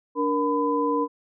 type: tone cluster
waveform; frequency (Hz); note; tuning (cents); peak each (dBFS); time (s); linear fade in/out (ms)
sine; 291.6 / 470.5 / 1005; D4 / A#4 / B5; -12 / +16 / +30; -25; 0.15-1.08; 50
effects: none